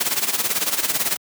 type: noise with tremolo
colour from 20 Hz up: white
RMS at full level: -19 dBFS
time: 0-1.17 s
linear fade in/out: 10 ms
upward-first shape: sine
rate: 18 Hz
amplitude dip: 75%
effects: high-pass 150 Hz 12 dB/octave